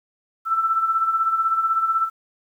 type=tone with tremolo; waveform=sine; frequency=1329 Hz; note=E6; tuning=14 cents sharp; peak=-15 dBFS; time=0.45-2.1 s; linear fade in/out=50 ms; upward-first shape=sine; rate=16 Hz; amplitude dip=60%; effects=9-bit